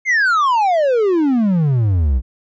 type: exponential sweep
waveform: triangle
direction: down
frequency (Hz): 2169 to 58.27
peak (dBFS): -10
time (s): 0.05-2.22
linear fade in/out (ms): 50
effects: resampled to 16000 Hz